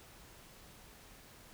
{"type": "silence", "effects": ["pink hiss -57 dBFS RMS until 1.53 s"]}